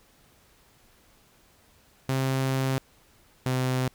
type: tone pair in turn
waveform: sawtooth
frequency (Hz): 132.8 / 128.57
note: C3 / C3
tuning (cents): +26 / -30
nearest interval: minor second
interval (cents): 56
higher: first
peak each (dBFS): -20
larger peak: neither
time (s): 2.09-2.78 / 3.46-3.88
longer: first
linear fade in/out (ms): 0
effects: pink hiss -60 dBFS RMS until 3.94 s

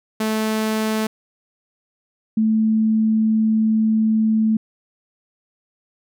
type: tone pair in turn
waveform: sawtooth / sine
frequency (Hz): 218.1 / 219.4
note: A3 / A3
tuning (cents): -15 / -5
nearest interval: unison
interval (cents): 10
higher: second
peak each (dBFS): -15 / -14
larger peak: second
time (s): 0.2-1.07 / 2.37-4.57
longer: second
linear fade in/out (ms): 5
effects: none

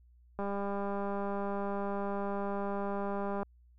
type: click train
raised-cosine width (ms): 1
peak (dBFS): -23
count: 609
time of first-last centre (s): 0.39-3.43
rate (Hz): 200
effects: added 60 Hz sine -58 dBFS peak until 3.78 s

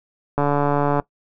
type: click train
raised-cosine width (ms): 1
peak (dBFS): -6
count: 90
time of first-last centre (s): 0.38-0.998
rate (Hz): 144
effects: noise-tail reverb RT60 0.1 s tail -20 dB re dry

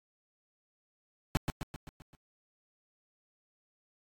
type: noise with echo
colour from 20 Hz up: brown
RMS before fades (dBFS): -26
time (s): 1.35-1.37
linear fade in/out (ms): 0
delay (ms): 130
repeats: 6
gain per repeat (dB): -5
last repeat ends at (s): 2.15
effects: AAC 64 kbps

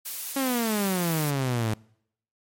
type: noise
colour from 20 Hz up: blue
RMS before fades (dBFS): -33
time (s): 0.05-1.31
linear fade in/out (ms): 10
type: exponential sweep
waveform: sawtooth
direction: down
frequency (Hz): 277.2 to 106.4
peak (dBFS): -20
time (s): 0.36-1.74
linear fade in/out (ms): 5
effects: noise-tail reverb RT60 0.7 s tail -25 dB re dry + MP3 64 kbps

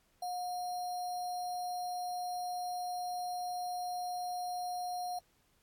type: tone with sample-and-hold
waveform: sine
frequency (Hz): 720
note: F#5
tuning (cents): -47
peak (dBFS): -35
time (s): 0.22-5.19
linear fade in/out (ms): 5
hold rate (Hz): 4900
effects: pink hiss -72 dBFS RMS until 5.62 s + AAC 64 kbps

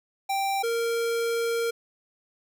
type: tone pair in turn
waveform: square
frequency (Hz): 784 / 463.8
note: G5 / A#4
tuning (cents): 0 / -9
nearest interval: major sixth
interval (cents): 909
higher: first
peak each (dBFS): -25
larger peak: neither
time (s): 0.29-0.63 / 0.63-1.71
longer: second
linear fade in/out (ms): 10
effects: none

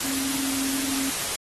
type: tone in noise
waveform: sine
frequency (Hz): 269.7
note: C#4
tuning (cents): -47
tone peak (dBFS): -29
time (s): 0.04-1.1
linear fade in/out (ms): 5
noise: white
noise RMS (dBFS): -28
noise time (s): 0-1.36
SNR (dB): -4
effects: AAC 32 kbps

